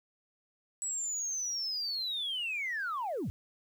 sine linear sweep, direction down, 7902 to 69.3 Hz, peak -31 dBFS, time 0.82-3.3 s, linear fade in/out 0 ms, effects tanh soft clip ceiling -29 dBFS + 10-bit

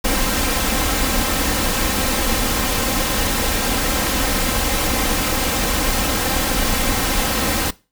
pink noise with comb filter, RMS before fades -19 dBFS, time 0.04-7.71 s, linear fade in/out 10 ms, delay 3.8 ms, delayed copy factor +0.55, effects noise-tail reverb RT60 0.3 s tail -20 dB re dry

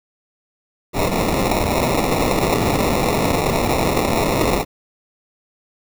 white noise with sample-and-hold, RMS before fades -18 dBFS, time 0.93-4.65 s, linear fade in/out 50 ms, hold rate 1575 Hz, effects none

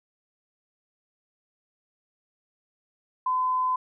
sine tone, 1018 Hz, C6, 48 cents flat, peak -22 dBFS, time 3.26-3.76 s, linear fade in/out 5 ms, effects none

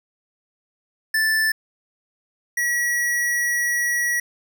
square tone pair in turn, 1760 / 1924.4 Hz, A6 / B6, 0 / -45 cents, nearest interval major second, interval 155 cents, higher second, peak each -18 / -20 dBFS, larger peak first, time 1.14-1.52 / 2.57-4.2 s, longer second, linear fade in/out 5 ms, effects none

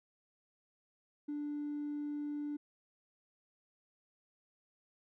sine tone with hard clipping, 293.6 Hz, D4, in tune, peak -37 dBFS, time 1.28-2.57 s, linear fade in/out 10 ms, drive 1 dB, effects none

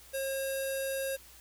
square tone with low-pass filter, 539 Hz, C#5, 49 cents flat, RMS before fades -34 dBFS, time 0.13-1.17 s, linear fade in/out 20 ms, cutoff 11000 Hz, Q 5.1, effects added 60 Hz sine -60 dBFS peak until 1.4 s + white hiss -55 dBFS RMS until 1.4 s

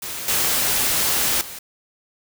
white noise with level steps, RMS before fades -30 / -20 / -35 dBFS, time 0.02-1.59 s, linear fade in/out 5 ms, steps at 0.28 / 1.41 s, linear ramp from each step 2 ms, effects none

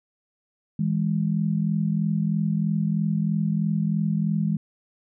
sine tone pair together, 162.2 / 205.3 Hz, E3 / G#3, -28 / -20 cents, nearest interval major third, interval 408 cents, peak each -23 / -24 dBFS, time 0.79-4.57 s, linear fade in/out 5 ms, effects none

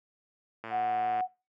click train, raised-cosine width 0.5 ms, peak -24 dBFS, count 65, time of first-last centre 0.64-1.206 s, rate 113 Hz
sine tone, 738 Hz, F#5, 5 cents flat, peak -26 dBFS, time 0.7-1.28 s, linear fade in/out 50 ms
effects noise-tail reverb RT60 0.3 s tail -23 dB re dry + high-pass 150 Hz 12 dB/octave

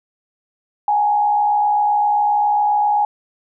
sine tone with frequency modulation, 832 Hz, G#5, 3 cents sharp, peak -13 dBFS, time 0.88-3.05 s, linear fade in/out 2 ms, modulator 67.5 Hz, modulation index 0.49, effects none

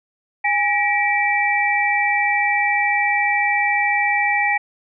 sine tone cluster, 820 / 1920 / 2326 Hz, G#5 / B6 / D7, -22 / -49 / -17 cents, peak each -20 dBFS, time 0.44-4.58 s, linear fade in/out 10 ms, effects none

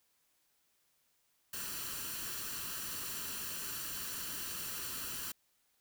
white noise with comb filter, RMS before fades -41 dBFS, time 1.53-5.32 s, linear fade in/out 5 ms, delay 0.69 ms, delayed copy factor +0.6, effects white hiss -75 dBFS RMS until 5.8 s

